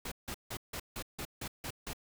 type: noise bursts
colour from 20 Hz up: pink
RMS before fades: -40 dBFS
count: 9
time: 0.05-1.933 s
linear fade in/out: 5 ms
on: 67 ms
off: 160 ms
effects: none